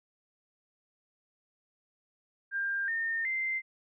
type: tone with pitch steps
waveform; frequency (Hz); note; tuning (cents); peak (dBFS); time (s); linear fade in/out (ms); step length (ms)
sine; 1596 / 1822.8 / 2082; G6 / A#6 / C7; +31 / -39 / -9; -29; 2.51-3.62; 50; 370
effects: none